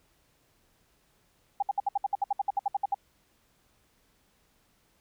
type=tone bursts; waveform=sine; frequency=803 Hz; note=G5; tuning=41 cents sharp; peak=-23 dBFS; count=16; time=1.6-2.945 s; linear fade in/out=5 ms; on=25 ms; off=63 ms; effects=pink hiss -68 dBFS RMS until 5 s